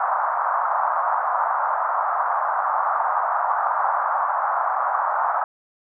white band-pass noise, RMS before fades -22 dBFS, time 0-5.44 s, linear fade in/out 2 ms, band 690 to 1300 Hz, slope 48 dB/octave, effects none

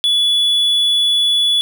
triangle tone, 3420 Hz, A7, 50 cents flat, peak -10 dBFS, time 0.04-1.61 s, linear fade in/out 0 ms, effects none

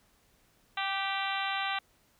harmonic tone with a mistuned harmonic, 392 Hz, G4, in tune, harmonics 2 / 3 / 4 / 5 / 6 / 7 / 8 / 9 / 10, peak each -35 / -37 / -38 / -39 / -40 / -40 / -41 / -42 / -42 dBFS, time 0.77-1.79 s, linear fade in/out 5 ms, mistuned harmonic 4, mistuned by -23 cents, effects pink hiss -67 dBFS RMS until 2.19 s

